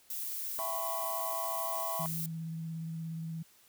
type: noise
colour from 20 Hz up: violet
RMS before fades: -38 dBFS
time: 0.1-2.26 s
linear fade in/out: 2 ms
type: chord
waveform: triangle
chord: C# half-diminished seventh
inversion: first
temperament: just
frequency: 665.2 / 798.3 / 997.9 / 1108.7 Hz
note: E5 / G5 / B5 / C#6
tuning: +16 / +31 / +18 / 0 cents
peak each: -37 / -42 / -38 / -39 dBFS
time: 0.59-2.06 s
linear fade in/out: 0 ms
type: tone with vibrato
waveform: sine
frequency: 162.8 Hz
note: E3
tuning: 21 cents flat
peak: -36 dBFS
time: 1.99-3.43 s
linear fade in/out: 10 ms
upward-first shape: sine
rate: 17 Hz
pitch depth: 18 cents each way
effects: white hiss -63 dBFS RMS until 3.68 s